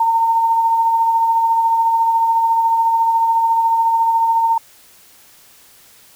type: tone with tremolo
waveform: sine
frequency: 912 Hz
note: A#5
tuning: 38 cents flat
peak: -10 dBFS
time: 0-4.58 s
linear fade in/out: 5 ms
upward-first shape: triangle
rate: 14 Hz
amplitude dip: 40%
effects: white hiss -47 dBFS RMS until 6.15 s